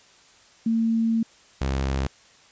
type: tone pair in turn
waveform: sine / sawtooth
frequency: 226.6 / 67.15 Hz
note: A#3 / C2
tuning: -49 / +46 cents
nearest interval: octave + major sixth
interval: 2105 cents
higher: first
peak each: -19 dBFS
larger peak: neither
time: 0.66-1.23 / 1.61-2.07 s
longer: first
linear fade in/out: 5 ms
effects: white hiss -54 dBFS RMS until 2.51 s + resampled to 16000 Hz